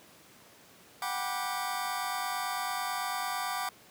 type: chord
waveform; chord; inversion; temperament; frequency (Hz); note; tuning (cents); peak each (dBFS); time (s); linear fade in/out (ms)
sawtooth; G major seventh; third; just; 735 / 784 / 980 / 1176; F#5 / G5 / B5 / D6; -12 / 0 / -14 / +2; -33 / -34 / -34 / -32; 1.02-3.69; 2
effects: pink hiss -56 dBFS RMS until 3.9 s + high-pass 150 Hz 12 dB/octave